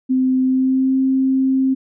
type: tone with pitch glide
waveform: sine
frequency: 258.9 to 264.5 Hz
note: C4 to C4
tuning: -18 to +19 cents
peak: -13 dBFS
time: 0.09-1.75 s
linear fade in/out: 20 ms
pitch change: +37 cents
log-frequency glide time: 0.41-0.98 s
effects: none

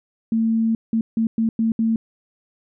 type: tone bursts at uneven times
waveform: sine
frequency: 225.2 Hz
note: A3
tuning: 40 cents sharp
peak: -16 dBFS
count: 6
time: 0.32-0.75 / 0.93-1.01 / 1.17-1.27 / 1.38-1.49 / 1.59-1.72 / 1.79-1.96 s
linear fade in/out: 2 ms
effects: none

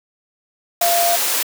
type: tone in noise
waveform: sine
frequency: 689 Hz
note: F5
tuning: 24 cents flat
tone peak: -15 dBFS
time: 0.81-1.16 s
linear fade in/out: 5 ms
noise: white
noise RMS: -19 dBFS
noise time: 0.81-1.43 s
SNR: +1 dB
effects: high-pass 400 Hz 12 dB/octave

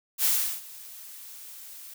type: noise with ADSR envelope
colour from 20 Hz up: blue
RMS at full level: -22 dBFS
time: 0.18-1.94 s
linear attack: 65 ms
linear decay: 360 ms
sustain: -22 dB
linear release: 6 ms
effects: none

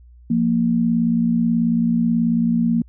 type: tone pair together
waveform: sine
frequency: 174.3 / 232.7 Hz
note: F3 / A#3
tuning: -3 / -3 cents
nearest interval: perfect fourth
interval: 500 cents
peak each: -21 / -16 dBFS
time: 0.3-2.82 s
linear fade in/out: 5 ms
effects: added 60 Hz sine -43 dBFS peak until 2.88 s

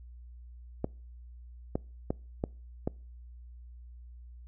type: clicks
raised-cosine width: 2 ms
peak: -16 dBFS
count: 5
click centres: 0.844 / 1.755 / 2.105 / 2.439 / 2.875 s
effects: noise-tail reverb RT60 0.4 s tail -26 dB re dry + added 60 Hz sine -46 dBFS peak until 4.47 s

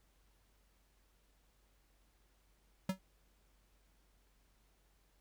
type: tone with exponential decay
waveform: square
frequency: 189 Hz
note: F#3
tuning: 37 cents sharp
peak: -30 dBFS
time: 2.89-2.99 s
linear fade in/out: 5 ms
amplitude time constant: 20 ms
effects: added 48 Hz sine -70 dBFS peak until 5.2 s + pink hiss -75 dBFS RMS until 5.2 s

